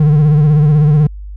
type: tone with vibrato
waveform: triangle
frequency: 150 Hz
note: D3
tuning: 37 cents sharp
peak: -4 dBFS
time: 0-1.07 s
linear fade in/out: 5 ms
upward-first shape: sine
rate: 16 Hz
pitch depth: 66 cents each way
effects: added 50 Hz sine -25 dBFS peak until 1.36 s